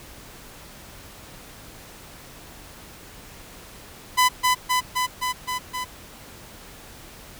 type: tone with echo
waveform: sawtooth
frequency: 1004 Hz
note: B5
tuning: 28 cents sharp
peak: -11 dBFS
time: 4.17-4.29 s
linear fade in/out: 20 ms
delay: 260 ms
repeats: 6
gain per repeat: -2 dB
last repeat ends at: 5.85 s
effects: pink hiss -44 dBFS RMS until 7.39 s